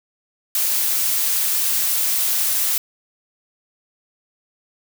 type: noise with amplitude modulation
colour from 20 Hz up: blue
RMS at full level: -18 dBFS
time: 0.55-2.78 s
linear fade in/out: 2 ms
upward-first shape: sine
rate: 228 Hz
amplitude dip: 35%
effects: none